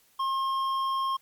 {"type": "tone with hard clipping", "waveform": "sine", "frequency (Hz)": 1070, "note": "C6", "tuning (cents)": 38, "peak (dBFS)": -27, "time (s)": [0.19, 1.17], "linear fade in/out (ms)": 10, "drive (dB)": 7, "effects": ["white hiss -63 dBFS RMS until 1.21 s", "MP3 96 kbps"]}